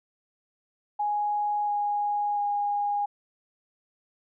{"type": "tone with pitch steps", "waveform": "sine", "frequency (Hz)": [830.6, 824.9, 819.2], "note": ["G#5", "G#5", "G#5"], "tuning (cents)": [0, -12, -24], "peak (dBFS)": -24, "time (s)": [0.99, 3.06], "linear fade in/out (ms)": 10, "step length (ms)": 690, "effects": []}